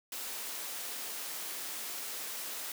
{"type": "high-pass noise", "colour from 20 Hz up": "white", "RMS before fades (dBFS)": -40, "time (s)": [0.12, 2.72], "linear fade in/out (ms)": 2, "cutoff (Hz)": 280, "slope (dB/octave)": 12, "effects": []}